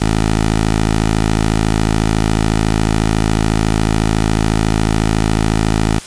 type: tone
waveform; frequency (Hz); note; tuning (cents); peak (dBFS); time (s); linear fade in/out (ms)
10% pulse; 54; A1; -32; -4; 0-6; 20
effects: white hiss -33 dBFS RMS until 6.06 s + resampled to 22050 Hz